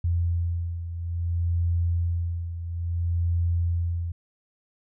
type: beating tone pair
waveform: sine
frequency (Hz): 85.4 / 85.99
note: F2 / F2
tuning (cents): -38 / -26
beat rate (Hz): 0.59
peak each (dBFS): -24 / -30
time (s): 0.04-4.12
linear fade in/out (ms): 5
effects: none